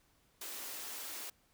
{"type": "high-pass noise", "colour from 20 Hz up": "white", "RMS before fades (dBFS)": -44, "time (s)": [0.41, 1.3], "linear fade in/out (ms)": 5, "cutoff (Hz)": 230, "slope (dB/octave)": 96, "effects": ["pink hiss -71 dBFS RMS until 1.53 s"]}